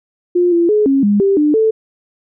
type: tone with pitch steps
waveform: sine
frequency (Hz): 353.7 / 341 / 422.6 / 272.8 / 204.7 / 393.6 / 298.7 / 440.8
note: F4 / F4 / G#4 / C#4 / G#3 / G4 / D4 / A4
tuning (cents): +22 / -41 / +30 / -28 / -25 / +7 / +29 / +3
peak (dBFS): -9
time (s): 0.35-1.71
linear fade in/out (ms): 10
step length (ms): 170
effects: none